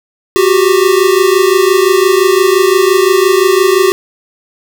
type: tone pair together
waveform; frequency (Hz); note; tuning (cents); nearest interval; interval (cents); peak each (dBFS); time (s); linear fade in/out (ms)
square; 366.2 / 392; F#4 / G4; -18 / 0; minor second; 118; -10; 0.36-3.92; 0
effects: none